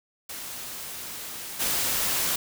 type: noise with level steps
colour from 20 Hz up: white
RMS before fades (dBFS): -37 / -26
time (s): 0.29-2.36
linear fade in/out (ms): 5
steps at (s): 1.59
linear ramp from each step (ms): 20
effects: none